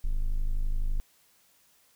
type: tone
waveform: triangle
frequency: 25.96 Hz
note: G#0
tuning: in tune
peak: -22 dBFS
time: 0.04-1 s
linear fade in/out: 0 ms
effects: white hiss -64 dBFS RMS until 1.95 s